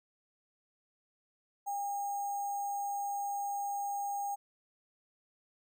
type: tone with sample-and-hold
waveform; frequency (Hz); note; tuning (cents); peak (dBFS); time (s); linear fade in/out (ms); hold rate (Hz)
sine; 805; G5; +46; -33; 1.66-4.36; 20; 7350
effects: none